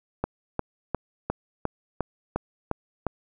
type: click train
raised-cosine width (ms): 1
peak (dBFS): -11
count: 9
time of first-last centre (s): 0.24-3.067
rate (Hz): 2.83
effects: none